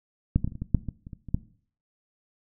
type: clicks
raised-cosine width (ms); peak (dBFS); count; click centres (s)
5; -8 / -14 / -20 / -28 / -26 / -18 / -7 / -19 / -28 / -26 / -27 / -11; 12; 0.36 / 0.445 / 0.476 / 0.521 / 0.554 / 0.62 / 0.747 / 0.887 / 1.069 / 1.132 / 1.287 / 1.345
effects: noise-tail reverb RT60 0.5 s tail -18 dB re dry